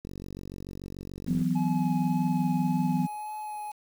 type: click train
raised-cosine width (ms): 3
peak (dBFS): -27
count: 65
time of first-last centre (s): 0.05-1.415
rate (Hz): 46.9
type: chord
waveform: sine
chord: E suspended second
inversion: none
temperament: equal with one note detuned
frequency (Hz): 164.81 / 185 / 250.2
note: E3 / F#3 / B3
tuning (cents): 0 / 0 / +23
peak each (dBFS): -28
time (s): 1.27-3.07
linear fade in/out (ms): 20
type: tone with vibrato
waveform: triangle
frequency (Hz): 846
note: G#5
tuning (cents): +32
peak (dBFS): -32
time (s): 1.55-3.72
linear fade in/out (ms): 10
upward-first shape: sine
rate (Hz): 1.8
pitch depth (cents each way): 13
effects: 8-bit